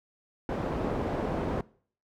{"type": "low-pass noise", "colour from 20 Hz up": "white", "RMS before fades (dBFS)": -31, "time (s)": [0.49, 1.61], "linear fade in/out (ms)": 2, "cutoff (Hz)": 550, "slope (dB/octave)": 12, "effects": ["noise-tail reverb RT60 0.5 s tail -22 dB re dry"]}